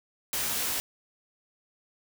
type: noise with comb filter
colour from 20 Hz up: white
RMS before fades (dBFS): -30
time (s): 0.33-0.8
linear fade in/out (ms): 0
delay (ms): 18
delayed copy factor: +0.9
effects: none